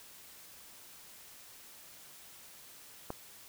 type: click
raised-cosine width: 1 ms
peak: -23 dBFS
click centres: 3.104 s
effects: white hiss -54 dBFS RMS until 3.48 s